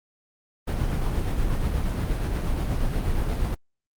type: noise with tremolo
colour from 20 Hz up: brown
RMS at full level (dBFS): -23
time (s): 0.67-3.55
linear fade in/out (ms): 10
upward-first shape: sine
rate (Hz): 8.4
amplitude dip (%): 30
effects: Opus 32 kbps